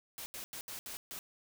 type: noise bursts at uneven times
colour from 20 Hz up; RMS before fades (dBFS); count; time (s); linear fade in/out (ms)
white; -44; 6; 0.18-0.26 / 0.34-0.44 / 0.53-0.61 / 0.68-0.79 / 0.86-0.97 / 1.11-1.19; 0
effects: none